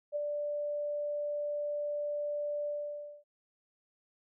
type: tone with ADSR envelope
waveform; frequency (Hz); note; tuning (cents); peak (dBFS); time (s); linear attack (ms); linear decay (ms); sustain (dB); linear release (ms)
sine; 587.3; D5; 0; -29; 0.12-3.24; 39; 16; -3; 570
effects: none